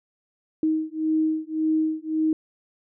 sine beating tone pair, 313.7 / 315.5 Hz, D#4 / D#4, +14 / +24 cents, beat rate 1.8 Hz, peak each -24 / -24 dBFS, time 0.63-2.33 s, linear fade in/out 2 ms, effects none

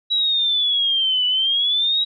sine exponential two-way sweep, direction down then up, 3906 to 2960 to 3860 Hz, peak -16 dBFS, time 0.1-2.05 s, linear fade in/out 20 ms, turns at 1.26 s, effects none

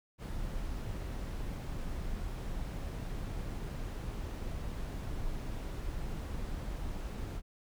brown noise, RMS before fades -38 dBFS, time 0.18-7.42 s, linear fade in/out 50 ms, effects none

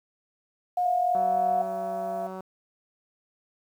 sine tone, 718 Hz, F5, 48 cents sharp, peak -22 dBFS, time 0.77-1.62 s, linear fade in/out 5 ms
sine tone with pitch glide, 675 to 682.1 Hz, E5 to F5, +41 to -41 cents, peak -29 dBFS, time 0.85-2.27 s, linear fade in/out 5 ms, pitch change +18 cents, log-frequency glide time 1.54-1.75 s
click train, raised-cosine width 1 ms, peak -25 dBFS, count 237, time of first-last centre 1.15-2.405 s, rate 188 Hz
effects high-pass 80 Hz 12 dB/octave + 9-bit

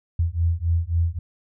sine beating tone pair, 82.41 / 86.11 Hz, E2 / F2, 0 / -24 cents, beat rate 3.7 Hz, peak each -22 dBFS, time 0.19-1.19 s, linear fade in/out 5 ms, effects none

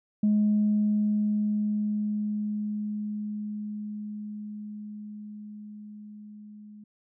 sine tone with level ramp, 210 Hz, G#3, 19 cents sharp, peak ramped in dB -18 to -44 dBFS, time 0.23-6.84 s, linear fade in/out 5 ms, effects tanh soft clip ceiling -16 dBFS

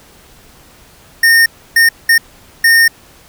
square tone bursts at uneven times, 1832 Hz, A#6, 31 cents flat, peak -6 dBFS, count 4, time 1.23-1.46 / 1.76-1.89 / 2.09-2.18 / 2.64-2.88 s, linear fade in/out 5 ms, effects pink hiss -43 dBFS RMS until 3.28 s

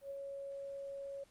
sine tone with ADSR envelope, 554.4 Hz, C#5, in tune, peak -40 dBFS, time 0.01-1.24 s, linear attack 95 ms, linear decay 18 ms, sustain -2 dB, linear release 8 ms, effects pink hiss -69 dBFS RMS until 1.3 s + Opus 32 kbps

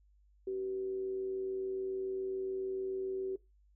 sine tone with amplitude modulation, 381.6 Hz, G4, 47 cents flat, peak -32 dBFS, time 0.47-3.36 s, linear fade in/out 5 ms, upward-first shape sine, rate 107 Hz, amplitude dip 35%, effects noise-tail reverb RT60 0.2 s tail -19 dB re dry + added 50 Hz sine -63 dBFS peak until 3.75 s

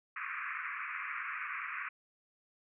pink band-pass noise, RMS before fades -40 dBFS, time 0.16-1.89 s, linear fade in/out 5 ms, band 1100 to 2500 Hz, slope 96 dB/octave, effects none

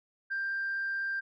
sine tone, 1584 Hz, G6, 18 cents sharp, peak -29 dBFS, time 0.3-1.21 s, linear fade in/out 20 ms, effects tanh soft clip ceiling -27 dBFS

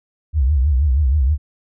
sine tone with vibrato, 69.6 Hz, C#2, 8 cents sharp, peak -12 dBFS, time 0.33-1.38 s, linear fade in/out 50 ms, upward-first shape triangle, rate 6.3 Hz, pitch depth 240 cents each way, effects none

